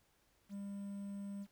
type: tone with quantisation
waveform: triangle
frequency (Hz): 200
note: G3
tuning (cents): +35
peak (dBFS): -40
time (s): 0.49-1.47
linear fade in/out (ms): 50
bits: 11
effects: pink hiss -74 dBFS RMS until 1.51 s